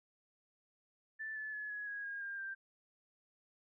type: tone with pitch steps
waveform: sine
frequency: 1760 / 1732.8 / 1706 / 1679.6 / 1653.6 / 1628 / 1602.8 / 1578 Hz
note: A6 / A6 / G#6 / G#6 / G#6 / G#6 / G6 / G6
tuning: 0 / -27 / +46 / +19 / -8 / -35 / +38 / +11 cents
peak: -40 dBFS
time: 1.19-2.55 s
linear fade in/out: 20 ms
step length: 170 ms
effects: none